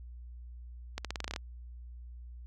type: accelerating click train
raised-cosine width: 0.2 ms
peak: -18 dBFS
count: 10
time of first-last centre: 0.98-1.362 s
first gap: 67 ms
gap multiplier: 0.88
effects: added 60 Hz sine -44 dBFS peak until 2.46 s